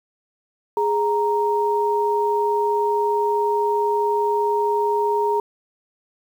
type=tone pair together; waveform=sine; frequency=415.3 / 932.3 Hz; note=G#4 / A#5; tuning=0 / 0 cents; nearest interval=octave + major second; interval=1400 cents; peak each=-20 dBFS; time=0.77-5.4 s; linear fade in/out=2 ms; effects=8-bit